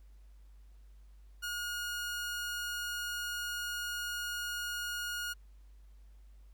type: tone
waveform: sawtooth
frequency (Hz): 1436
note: F6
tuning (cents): +48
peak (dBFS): -32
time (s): 1.42-5.34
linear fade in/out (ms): 20
effects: added 50 Hz sine -53 dBFS peak until 6.53 s + pink hiss -74 dBFS RMS until 6.53 s